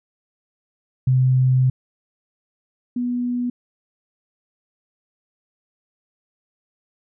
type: tone pair in turn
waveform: sine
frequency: 129 / 244.7 Hz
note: C3 / B3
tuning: -24 / -16 cents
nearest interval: major seventh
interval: 1108 cents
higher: second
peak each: -13 / -20 dBFS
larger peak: first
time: 1.07-1.7 / 2.96-3.5 s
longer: first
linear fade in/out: 5 ms
effects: none